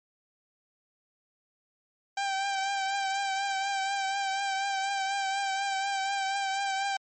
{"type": "tone with vibrato", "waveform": "sawtooth", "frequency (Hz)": 784, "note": "G5", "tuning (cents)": 0, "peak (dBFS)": -24, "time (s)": [2.17, 6.97], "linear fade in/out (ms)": 5, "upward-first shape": "triangle", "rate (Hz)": 4.1, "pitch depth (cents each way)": 38, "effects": ["MP3 32 kbps"]}